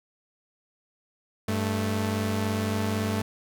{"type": "tone pair together", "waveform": "sawtooth", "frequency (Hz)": [97.8, 219.4], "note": ["G2", "A3"], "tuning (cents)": [-4, -5], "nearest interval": "octave + major second", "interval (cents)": 1399, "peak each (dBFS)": -24, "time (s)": [1.48, 3.22], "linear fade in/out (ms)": 5, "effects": []}